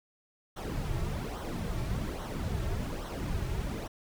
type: noise with flanger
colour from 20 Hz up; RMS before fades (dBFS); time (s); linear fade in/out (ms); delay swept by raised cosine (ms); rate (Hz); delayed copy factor
brown; -34; 0.56-3.88; 10; 0.41 to 4.11; 1.2; -0.65
effects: none

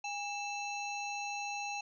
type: harmonic tone with a mistuned harmonic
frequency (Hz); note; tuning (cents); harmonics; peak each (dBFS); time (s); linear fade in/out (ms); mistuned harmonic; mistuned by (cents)
814; G#5; -35; 1 / 3 / 5 / 7 / 8; -39 / -40 / -48 / -52 / -49; 0.04-1.81; 5; 3; +140
effects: none

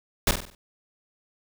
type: noise with echo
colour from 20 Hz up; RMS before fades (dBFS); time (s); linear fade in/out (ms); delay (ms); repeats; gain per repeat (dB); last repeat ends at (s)
pink; -20; 0.27-0.31; 2; 48; 5; -7; 0.55
effects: none

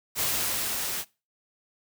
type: noise with level ramp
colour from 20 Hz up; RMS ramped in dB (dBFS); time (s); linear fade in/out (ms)
white; -26 to -32; 0.15-1.05; 50
effects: noise-tail reverb RT60 0.3 s tail -22 dB re dry

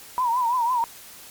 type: tone with vibrato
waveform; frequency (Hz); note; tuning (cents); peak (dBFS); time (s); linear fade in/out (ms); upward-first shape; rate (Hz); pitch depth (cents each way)
sine; 968; B5; -35; -19; 0.18-0.84; 0; triangle; 6; 120
effects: white hiss -44 dBFS RMS until 1.3 s + MP3 96 kbps

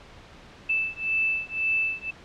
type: beating tone pair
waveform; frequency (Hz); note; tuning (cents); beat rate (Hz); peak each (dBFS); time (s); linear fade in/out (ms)
sine; 2637 / 2638.9; E7 / E7; 0 / +1; 1.9; -26; 0.69-2.11; 10
effects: pink hiss -48 dBFS RMS until 2.24 s + low-pass 4000 Hz 12 dB/octave

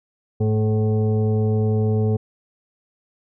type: tone with frequency modulation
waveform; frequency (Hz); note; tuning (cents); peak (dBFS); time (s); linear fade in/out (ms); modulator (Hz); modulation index
sine; 106.8; G#2; +49; -16; 0.4-2.17; 10; 325; 0.88
effects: none

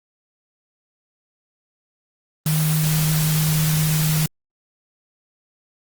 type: tone in noise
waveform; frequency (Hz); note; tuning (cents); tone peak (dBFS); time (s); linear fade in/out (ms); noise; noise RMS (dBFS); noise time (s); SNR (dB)
sine; 155.56; D#3; 0; -17; 2.46-4.26; 2; white; -25; 2.46-4.26; +5
effects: Opus 24 kbps

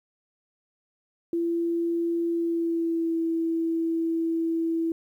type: tone with pitch glide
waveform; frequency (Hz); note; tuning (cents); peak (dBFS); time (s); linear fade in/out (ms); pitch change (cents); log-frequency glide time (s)
sine; 338 to 329.3; E4 to E4; +43 to -2; -23; 1.33-4.92; 2; -45; 2.29-3.17
effects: 10-bit

